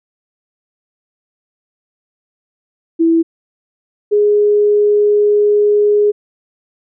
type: tone pair in turn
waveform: sine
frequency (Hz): 329.6 / 415.3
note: E4 / G#4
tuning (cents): 0 / 0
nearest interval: major third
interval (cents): 400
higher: second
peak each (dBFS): -8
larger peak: neither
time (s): 2.99-3.23 / 4.11-6.12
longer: second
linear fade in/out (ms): 20
effects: none